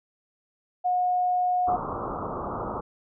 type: tone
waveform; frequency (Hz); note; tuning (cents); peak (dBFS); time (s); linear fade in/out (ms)
sine; 724; F#5; -38; -21; 0.84-1.77; 20
type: low-pass noise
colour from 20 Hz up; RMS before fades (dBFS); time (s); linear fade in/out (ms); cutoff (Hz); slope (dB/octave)
white; -32; 1.67-2.81; 10; 1300; 96
effects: none